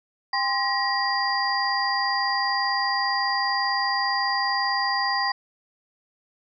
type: tone cluster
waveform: sine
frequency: 802 / 1044 / 1903 / 4794 Hz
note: G5 / C6 / A#6 / D8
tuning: +39 / -4 / +35 / +35 cents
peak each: -27 dBFS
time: 0.33-5.32 s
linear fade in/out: 5 ms
effects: none